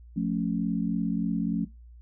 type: chord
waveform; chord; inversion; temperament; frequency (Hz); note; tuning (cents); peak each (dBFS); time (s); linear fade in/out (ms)
sine; F augmented; none; equal with one note detuned; 176.64 / 220 / 277.2; F3 / A3 / C#4; +20 / 0 / 0; -28 / -29 / -31; 0.16-1.65; 10
effects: noise-tail reverb RT60 0.2 s tail -19 dB re dry + added 59 Hz sine -46 dBFS peak until 2.01 s